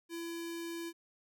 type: tone with notch filter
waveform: square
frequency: 336.3 Hz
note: E4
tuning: 35 cents sharp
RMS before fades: -41 dBFS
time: 0.09-0.93 s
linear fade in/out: 50 ms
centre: 680 Hz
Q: 0.57
effects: none